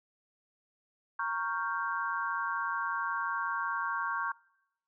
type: chord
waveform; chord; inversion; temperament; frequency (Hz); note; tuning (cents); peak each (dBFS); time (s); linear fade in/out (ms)
sine; G half-diminished seventh; first; equal; 932.3 / 1108.7 / 1396.9 / 1568; Bb5 / Db6 / F6 / G6; 0 / 0 / 0 / 0; -37 / -34 / -38 / -36; 1.19-4.32; 5
effects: noise-tail reverb RT60 0.9 s tail -25 dB re dry